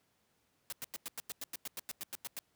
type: noise bursts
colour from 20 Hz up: white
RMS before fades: -41 dBFS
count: 15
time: 0.7-2.39 s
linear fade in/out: 0 ms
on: 24 ms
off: 95 ms
effects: pink hiss -75 dBFS RMS until 2.55 s + high-pass 80 Hz 12 dB/octave